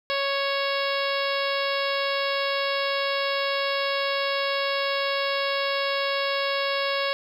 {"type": "harmonic tone with a mistuned harmonic", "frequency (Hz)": 554.4, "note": "C#5", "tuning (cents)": 0, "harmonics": [1, 2, 3, 4, 5, 6, 7, 8, 9], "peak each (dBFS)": [-27, -30, -32, -33, -34, -35, -35, -36, -37], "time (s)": [0.1, 7.13], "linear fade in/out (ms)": 0, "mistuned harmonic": 9, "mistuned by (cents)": 38, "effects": ["9-bit"]}